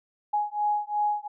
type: beating tone pair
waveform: sine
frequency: 833 / 835.8 Hz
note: G#5 / G#5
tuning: +5 / +11 cents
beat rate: 2.8 Hz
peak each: -27 dBFS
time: 0.33-1.28 s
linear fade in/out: 10 ms
effects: none